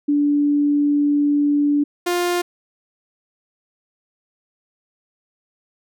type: tone pair in turn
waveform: sine / sawtooth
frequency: 290.4 / 352.2 Hz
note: D4 / F4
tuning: -19 / +15 cents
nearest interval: minor third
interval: 334 cents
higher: second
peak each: -14 / -14 dBFS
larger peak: neither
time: 0.08-1.84 / 2.06-2.42 s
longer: first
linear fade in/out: 10 ms
effects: none